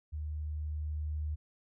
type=tone with level ramp; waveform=sine; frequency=76 Hz; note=D#2; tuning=40 cents flat; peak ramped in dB=-35 to -32 dBFS; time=0.12-1.36 s; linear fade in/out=20 ms; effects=none